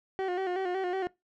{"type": "tone with vibrato", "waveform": "30% pulse", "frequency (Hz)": 370, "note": "F#4", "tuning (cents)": 0, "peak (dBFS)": -26, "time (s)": [0.19, 1.07], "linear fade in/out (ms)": 0, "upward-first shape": "square", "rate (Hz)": 5.4, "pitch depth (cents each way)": 56, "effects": ["noise-tail reverb RT60 0.2 s tail -22 dB re dry", "low-pass 2000 Hz 12 dB/octave"]}